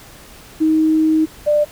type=tone pair in turn; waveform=sine; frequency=314.8 / 594.3 Hz; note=D#4 / D5; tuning=+20 / +20 cents; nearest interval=major seventh; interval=1100 cents; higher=second; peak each=-11 dBFS; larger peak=neither; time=0.6-1.26 / 1.46-1.65 s; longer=first; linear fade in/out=20 ms; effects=pink hiss -41 dBFS RMS until 1.71 s